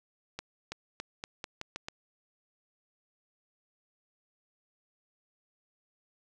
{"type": "accelerating click train", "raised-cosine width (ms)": 0.2, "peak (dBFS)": -20, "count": 8, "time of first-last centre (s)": [0.39, 1.885], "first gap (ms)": 330, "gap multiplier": 0.85, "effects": []}